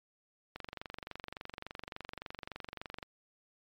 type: click train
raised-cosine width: 0.3 ms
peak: -25 dBFS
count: 59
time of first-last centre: 0.56-3.028 s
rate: 23.5 Hz
effects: MP3 96 kbps